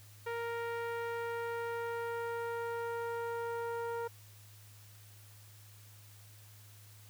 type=tone with low-pass filter sweep; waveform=sawtooth; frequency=466.7 Hz; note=A#4; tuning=2 cents sharp; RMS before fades=-38 dBFS; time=0.26-4.08 s; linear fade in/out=10 ms; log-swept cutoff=2000 to 1200 Hz; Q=1.3; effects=added 104 Hz sine -55 dBFS peak until 7.09 s + white hiss -60 dBFS RMS until 7.09 s